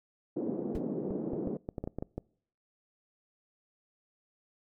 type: band-pass noise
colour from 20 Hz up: white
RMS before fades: -35 dBFS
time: 0.36-1.57 s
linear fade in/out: 5 ms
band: 180 to 410 Hz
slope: 24 dB/octave
type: noise with exponential decay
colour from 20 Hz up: brown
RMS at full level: -33 dBFS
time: 0.75-0.82 s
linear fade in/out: 1 ms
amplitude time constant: 15 ms
type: clicks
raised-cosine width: 2 ms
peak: -22 dBFS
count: 10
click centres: 1.107 / 1.334 / 1.474 / 1.689 / 1.782 / 1.84 / 1.875 / 1.986 / 2.025 / 2.18 s
effects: noise-tail reverb RT60 0.6 s tail -25 dB re dry